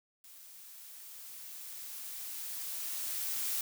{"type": "noise with level ramp", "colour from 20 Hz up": "blue", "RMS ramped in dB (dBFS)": [-54, -34], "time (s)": [0.24, 3.61], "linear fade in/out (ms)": 2, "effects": []}